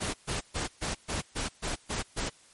pink noise bursts, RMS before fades -32 dBFS, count 9, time 0-2.3 s, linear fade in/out 20 ms, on 140 ms, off 130 ms, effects white hiss -58 dBFS RMS until 2.53 s + MP3 48 kbps

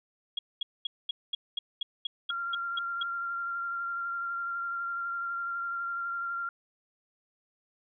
sine tone bursts, 3300 Hz, G#7, 12 cents flat, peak -28 dBFS, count 12, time 0.37-3.03 s, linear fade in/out 5 ms, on 20 ms, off 220 ms
sine tone with vibrato, 1383 Hz, F6, 17 cents flat, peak -31 dBFS, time 2.3-6.49 s, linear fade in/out 2 ms, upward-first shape sine, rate 12 Hz, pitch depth 15 cents each way
effects none

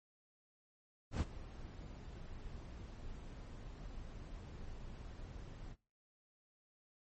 brown noise with ADSR envelope, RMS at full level -32 dBFS, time 1.11-5.76 s, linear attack 93 ms, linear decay 47 ms, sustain -17 dB, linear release 50 ms, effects noise-tail reverb RT60 0.4 s tail -25 dB re dry + MP3 32 kbps

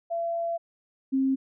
sine tone pair in turn, 676 / 267 Hz, E5 / C4, +43 / +35 cents, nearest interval octave + major third, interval 1608 cents, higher first, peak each -26 / -21 dBFS, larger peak second, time 0.1-0.58 / 1.12-1.36 s, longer first, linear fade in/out 20 ms, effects none

